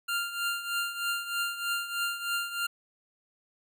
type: tone with tremolo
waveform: 25% pulse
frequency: 1395 Hz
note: F6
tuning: 2 cents flat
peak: -23 dBFS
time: 0.08-2.67 s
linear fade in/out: 10 ms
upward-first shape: triangle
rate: 3.2 Hz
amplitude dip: 75%
effects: none